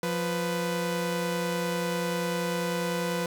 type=tone pair together; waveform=sawtooth; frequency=175.6 / 496.7 Hz; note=F3 / B4; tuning=+10 / +10 cents; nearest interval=octave + tritone; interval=1800 cents; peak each=-26 dBFS; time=0.03-3.26 s; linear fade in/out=2 ms; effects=none